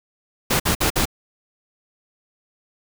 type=noise bursts; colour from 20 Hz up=pink; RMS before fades=-19 dBFS; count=4; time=0.5-1.055 s; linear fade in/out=10 ms; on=99 ms; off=53 ms; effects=none

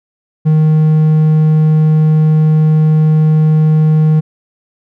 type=tone; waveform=triangle; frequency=155.56 Hz; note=D#3; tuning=in tune; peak=-4 dBFS; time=0.45-4.21 s; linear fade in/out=20 ms; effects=none

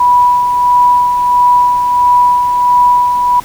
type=tone with tremolo; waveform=sine; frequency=981 Hz; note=B5; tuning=12 cents flat; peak=-4 dBFS; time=0-3.4 s; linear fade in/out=5 ms; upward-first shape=sine; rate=1.5 Hz; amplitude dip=45%; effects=pink hiss -33 dBFS RMS until 3.44 s

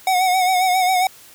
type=tone with vibrato; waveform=square; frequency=740 Hz; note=F#5; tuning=in tune; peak=-15 dBFS; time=0.07-1.07 s; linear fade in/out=2 ms; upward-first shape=sine; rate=7.4 Hz; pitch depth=48 cents each way; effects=white hiss -45 dBFS RMS until 1.34 s

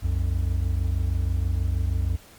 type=tone pair together; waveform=triangle; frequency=63.02 / 89.3 Hz; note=B1 / F2; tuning=+36 / +39 cents; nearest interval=tritone; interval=603 cents; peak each=-22 dBFS; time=0.02-2.17 s; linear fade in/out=20 ms; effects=pink hiss -50 dBFS RMS until 2.38 s + MP3 96 kbps

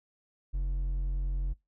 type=tone with hard clipping; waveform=triangle; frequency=44.61 Hz; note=F1; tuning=38 cents sharp; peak=-29 dBFS; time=0.53-1.54 s; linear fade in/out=20 ms; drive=7 dB; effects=noise-tail reverb RT60 0.2 s tail -23 dB re dry

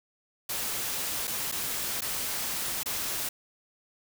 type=noise with dropouts; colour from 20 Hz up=white; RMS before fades=-32 dBFS; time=0.49-3.29 s; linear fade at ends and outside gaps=5 ms; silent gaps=1.272-1.276 / 1.516-1.522 / 2.008-2.018 / 2.833-2.858 s; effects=none

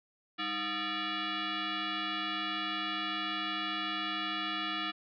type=tone with frequency modulation; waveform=sine; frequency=830.6 Hz; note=G#5; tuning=in tune; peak=-32 dBFS; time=0.38-4.92 s; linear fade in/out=20 ms; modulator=516 Hz; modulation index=5.6; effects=none

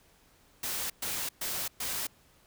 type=noise bursts; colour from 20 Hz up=white; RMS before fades=-34 dBFS; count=4; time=0.63-2.07 s; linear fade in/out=5 ms; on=270 ms; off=120 ms; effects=pink hiss -63 dBFS RMS until 2.46 s

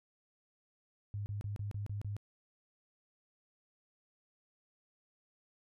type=tone bursts; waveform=sine; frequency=102.3 Hz; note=G#2; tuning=26 cents flat; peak=-36 dBFS; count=7; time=1.14-2.166 s; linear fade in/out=0 ms; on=120 ms; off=31 ms; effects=none

